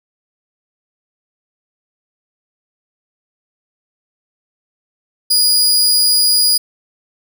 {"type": "tone", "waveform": "sawtooth", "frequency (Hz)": 4898, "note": "D#8", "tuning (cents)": -28, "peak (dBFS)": -7, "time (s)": [5.3, 6.58], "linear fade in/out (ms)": 10, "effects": []}